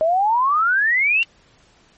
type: exponential sweep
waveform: sine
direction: up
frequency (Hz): 617 to 2800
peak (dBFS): -14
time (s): 0.01-1.23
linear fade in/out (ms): 0
effects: pink hiss -55 dBFS RMS until 1.97 s + MP3 32 kbps